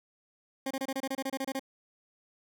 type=tone bursts; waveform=20% pulse; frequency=268.3 Hz; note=C4; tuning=44 cents sharp; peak=-26 dBFS; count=13; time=0.66-1.595 s; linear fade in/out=5 ms; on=47 ms; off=27 ms; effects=none